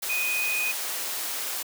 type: tone in noise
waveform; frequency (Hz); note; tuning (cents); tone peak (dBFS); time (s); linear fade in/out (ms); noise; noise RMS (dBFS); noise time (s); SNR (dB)
sine; 2489; D#7; 0; -25; 0.09-0.72; 10; white; -31; 0.02-1.63; +3
effects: high-pass 400 Hz 12 dB/octave